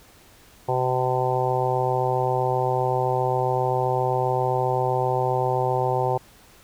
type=harmonic tone; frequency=127.6 Hz; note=C3; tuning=43 cents flat; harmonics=1 / 3 / 4 / 5 / 6 / 7 / 8; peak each=-27 / -27 / -27 / -31 / -26 / -27 / -37 dBFS; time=0.68-6.18 s; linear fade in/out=10 ms; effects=pink hiss -52 dBFS RMS until 6.63 s

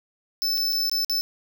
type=tone with dropouts; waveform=square; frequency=5274 Hz; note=E8; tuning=in tune; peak=-22 dBFS; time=0.42-1.21 s; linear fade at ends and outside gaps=0 ms; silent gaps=0.573-0.577 / 0.724-0.729 / 0.896-0.915 / 1.047-1.097 s; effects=none

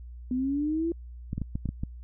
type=linear sweep; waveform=sine; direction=up; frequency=246.9 to 340.2 Hz; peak=-25 dBFS; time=0.31-0.92 s; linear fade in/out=2 ms
type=clicks; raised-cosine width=5 ms; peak=-18 dBFS; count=7; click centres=1.331 / 1.38 / 1.417 / 1.555 / 1.657 / 1.69 / 1.835 s
effects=added 60 Hz sine -40 dBFS peak until 2.03 s

